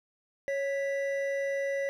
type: tone pair together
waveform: triangle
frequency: 553 / 1972 Hz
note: C#5 / B6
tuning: -4 / -3 cents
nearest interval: octave + minor seventh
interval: 2201 cents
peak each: -27 / -35 dBFS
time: 0.48-1.89 s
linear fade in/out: 0 ms
effects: none